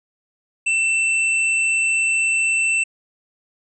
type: tone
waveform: square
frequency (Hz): 2676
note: E7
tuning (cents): +25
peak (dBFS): -17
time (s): 0.66-2.84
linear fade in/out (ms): 10
effects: resampled to 24000 Hz